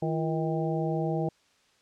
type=harmonic tone with a mistuned harmonic; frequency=158.7 Hz; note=D#3; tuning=35 cents sharp; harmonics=1 / 2 / 3 / 4 / 5; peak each=-29 / -32 / -34 / -35 / -36 dBFS; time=0.02-1.29 s; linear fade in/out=5 ms; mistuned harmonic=2; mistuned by=+110 cents; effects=white hiss -65 dBFS RMS until 1.81 s + low-pass 6000 Hz 12 dB/octave